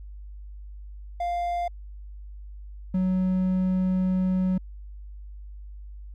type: tone pair in turn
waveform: triangle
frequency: 698.5 / 185.6 Hz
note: F5 / F#3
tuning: 0 / +6 cents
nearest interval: octave + major seventh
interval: 2294 cents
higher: first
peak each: -23 / -19 dBFS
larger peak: second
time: 1.2-1.68 / 2.94-4.58 s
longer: second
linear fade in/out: 5 ms
effects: added 50 Hz sine -38 dBFS peak until 6.14 s